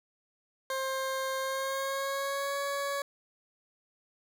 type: tone with pitch glide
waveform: 20% pulse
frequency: 530 to 561.5 Hz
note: C5 to C#5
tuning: +22 to +22 cents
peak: -26 dBFS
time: 0.7-3.02 s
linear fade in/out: 2 ms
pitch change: +100 cents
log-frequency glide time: 1.39-2.59 s
effects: none